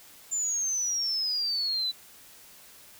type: exponential sweep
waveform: sine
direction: down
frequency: 7210 to 3951 Hz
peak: -26 dBFS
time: 0.31-1.92 s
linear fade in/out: 20 ms
effects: white hiss -52 dBFS RMS until 2.99 s